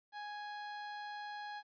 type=tone; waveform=30% pulse; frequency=830.6 Hz; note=G#5; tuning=in tune; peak=-40 dBFS; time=0.12-1.63 s; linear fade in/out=50 ms; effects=resampled to 11025 Hz + 13-bit